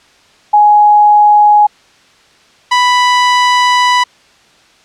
sine / sawtooth tone pair in turn, 835 / 989.3 Hz, G#5 / B5, +9 / +3 cents, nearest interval minor third, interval 294 cents, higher second, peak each -3 dBFS, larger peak neither, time 0.53-1.67 / 2.71-4.04 s, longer second, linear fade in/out 10 ms, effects white hiss -46 dBFS RMS until 4.84 s + low-pass 5000 Hz 12 dB/octave

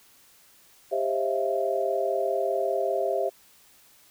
sine tone cluster, 396.2 / 534 / 639 / 679 Hz, G4 / C5 / D#5 / F5, +18 / +35 / +46 / -49 cents, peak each -29 dBFS, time 0.91-3.3 s, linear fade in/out 20 ms, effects white hiss -57 dBFS RMS until 4.1 s

